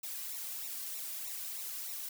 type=noise with flanger; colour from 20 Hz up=blue; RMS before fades=-41 dBFS; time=0.03-2.09 s; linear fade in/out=5 ms; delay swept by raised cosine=0.62 to 2.32 ms; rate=3.2 Hz; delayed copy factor=-0.9; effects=none